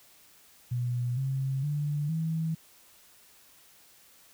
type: tone with pitch steps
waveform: sine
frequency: 122.3 / 134.14 / 147.13 / 161.38 Hz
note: B2 / C3 / D3 / E3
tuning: -16 / +43 / +4 / -36 cents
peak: -27 dBFS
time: 0.71-2.55 s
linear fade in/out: 10 ms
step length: 460 ms
effects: white hiss -58 dBFS RMS until 4.33 s